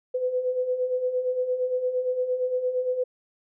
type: beating tone pair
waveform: sine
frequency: 497.5 / 506.2 Hz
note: B4 / B4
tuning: +13 / +43 cents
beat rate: 8.7 Hz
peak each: -31 / -24 dBFS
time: 0.14-3.04 s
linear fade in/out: 10 ms
effects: none